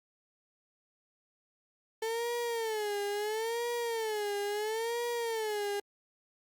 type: tone with vibrato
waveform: 35% pulse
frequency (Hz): 440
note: A4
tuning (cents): 0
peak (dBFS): -30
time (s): 2.02-5.8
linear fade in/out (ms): 5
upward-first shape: sine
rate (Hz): 0.74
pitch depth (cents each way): 140
effects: Opus 48 kbps